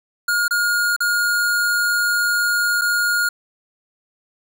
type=tone with dropouts; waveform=square; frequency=1427 Hz; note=F6; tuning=37 cents sharp; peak=-17 dBFS; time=0.28-3.29 s; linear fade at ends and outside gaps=5 ms; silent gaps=0.481-0.508 / 0.964-1.004 / 2.813-2.817 s; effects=none